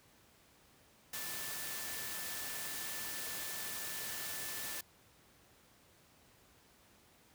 sine tone in noise, 1760 Hz, A6, in tune, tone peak -50 dBFS, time 1.13-4.81 s, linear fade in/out 5 ms, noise white, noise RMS -42 dBFS, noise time 1.13-4.81 s, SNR -11 dB, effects pink hiss -65 dBFS RMS until 7.34 s + high-pass 60 Hz 12 dB/octave

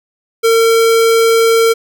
square tone, 455.2 Hz, A#4, 41 cents flat, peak -8 dBFS, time 0.43-1.74 s, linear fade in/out 20 ms, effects none

